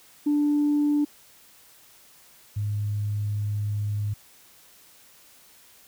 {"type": "tone pair in turn", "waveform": "sine", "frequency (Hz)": [293.7, 103.84], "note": ["D4", "G#2"], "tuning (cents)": [0, 0], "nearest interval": "octave + tritone", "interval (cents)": 1800, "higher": "first", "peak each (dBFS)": [-18, -24], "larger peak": "first", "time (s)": [[0.26, 1.05], [2.56, 4.14]], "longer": "second", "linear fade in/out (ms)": 10, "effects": ["tanh soft clip ceiling -16 dBFS", "white hiss -54 dBFS RMS until 5.87 s"]}